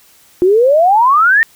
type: exponential sweep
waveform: sine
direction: up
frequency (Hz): 347.8 to 1864.7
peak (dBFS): -6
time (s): 0.42-1.43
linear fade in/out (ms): 0
effects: white hiss -47 dBFS RMS until 1.55 s